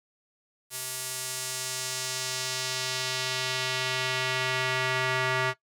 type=tone with band-pass filter sweep; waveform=square; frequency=129.1 Hz; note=C3; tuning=23 cents flat; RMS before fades=-30 dBFS; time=0.7-5.54 s; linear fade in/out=50 ms; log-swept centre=11000 to 1700 Hz; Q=1; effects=noise-tail reverb RT60 0.1 s tail -17 dB re dry